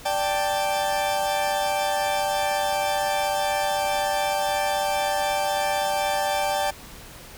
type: chord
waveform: 40% pulse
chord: D suspended fourth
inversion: none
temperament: equal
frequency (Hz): 587.3 / 784 / 880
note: D5 / G5 / A5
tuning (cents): 0 / 0 / 0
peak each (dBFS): -26 / -24 / -28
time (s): 0.05-6.71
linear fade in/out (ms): 10
effects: pink hiss -43 dBFS RMS until 7.37 s